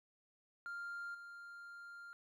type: tone with level steps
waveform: triangle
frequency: 1396.9 Hz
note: F6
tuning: in tune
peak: -40 / -48 dBFS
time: 0.66-2.13 s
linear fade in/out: 0 ms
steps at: 1.14 s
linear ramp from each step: 10 ms
effects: tanh soft clip ceiling -37 dBFS